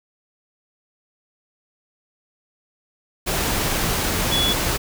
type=tone in noise; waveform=sine; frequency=3400 Hz; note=G#7; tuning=40 cents sharp; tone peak=-19 dBFS; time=4.31-4.54 s; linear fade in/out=20 ms; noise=pink; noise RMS=-22 dBFS; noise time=3.26-4.78 s; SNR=0 dB; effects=none